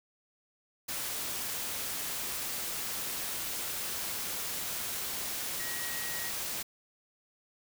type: tone in noise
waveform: sine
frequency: 1899 Hz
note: A#6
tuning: 32 cents sharp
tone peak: -41 dBFS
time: 5.59-6.3 s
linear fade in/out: 10 ms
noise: white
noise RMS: -36 dBFS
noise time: 0.88-6.63 s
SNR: -8 dB
effects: none